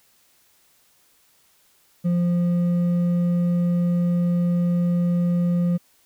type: tone with hard clipping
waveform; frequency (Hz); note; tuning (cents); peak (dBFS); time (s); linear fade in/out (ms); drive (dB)
sine; 174.61; F3; 0; -19; 2.04-5.78; 20; 4
effects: white hiss -60 dBFS RMS until 6.05 s